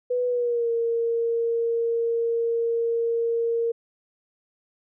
sine tone with pitch glide, 493.9 to 463.5 Hz, B4 to A#4, 0 to -10 cents, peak -21 dBFS, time 0.1-3.72 s, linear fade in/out 10 ms, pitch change -110 cents, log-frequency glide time 0.27-0.7 s, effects none

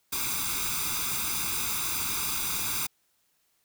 white noise with comb filter, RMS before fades -30 dBFS, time 0.12-2.87 s, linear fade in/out 10 ms, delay 0.82 ms, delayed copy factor +0.9, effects white hiss -71 dBFS RMS until 3.64 s

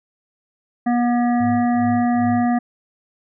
harmonic tone, 241 Hz, B3, 42 cents flat, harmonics 1 / 3 / 5 / 7 / 8, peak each -16 / -21 / -33 / -35 / -35 dBFS, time 0.86-2.59 s, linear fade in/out 10 ms
sine tone with tremolo, 105.6 Hz, G#2, 29 cents sharp, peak -24 dBFS, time 1.4-2.52 s, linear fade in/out 5 ms, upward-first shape sine, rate 2.5 Hz, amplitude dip 100%
effects none

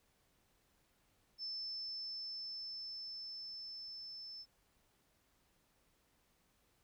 sine tone with level ramp, 5280 Hz, E8, 2 cents sharp, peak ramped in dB -40 to -47 dBFS, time 1.38-4.46 s, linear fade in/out 50 ms, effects pink hiss -75 dBFS RMS until 6.83 s

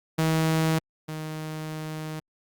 sawtooth tone pair in turn, 160 / 156.07 Hz, D#3 / D#3, +49 / +6 cents, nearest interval unison, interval 43 cents, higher first, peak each -17 / -28 dBFS, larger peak first, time 0.18-0.79 / 1.08-2.2 s, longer second, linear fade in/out 10 ms, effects Opus 48 kbps

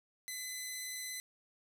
10% pulse tone with vibrato, 2018 Hz, B6, 37 cents sharp, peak -31 dBFS, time 0.28-1.2 s, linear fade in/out 0 ms, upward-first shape triangle, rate 17 Hz, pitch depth 11 cents each way, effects none

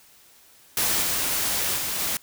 white noise with level steps, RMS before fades -23 / -25 / -28 / -26 dBFS, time 0.77-2.17 s, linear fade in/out 2 ms, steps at 1.01 / 1.76 / 1.98 s, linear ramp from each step 20 ms, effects white hiss -54 dBFS RMS until 2.22 s

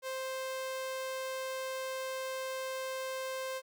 sawtooth tone, 524 Hz, C5, 2 cents sharp, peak -32 dBFS, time 0.02-3.62 s, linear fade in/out 50 ms, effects none

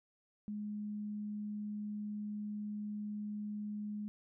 sine tone, 209 Hz, G#3, 11 cents sharp, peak -38 dBFS, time 0.48-4.08 s, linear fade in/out 0 ms, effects none

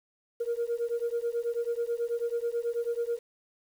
sine beating tone pair, 466.2 / 475.4 Hz, A#4 / A#4, 0 / +34 cents, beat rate 9.2 Hz, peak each -30 dBFS, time 0.4-3.19 s, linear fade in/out 10 ms, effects tanh soft clip ceiling -23 dBFS + 9-bit

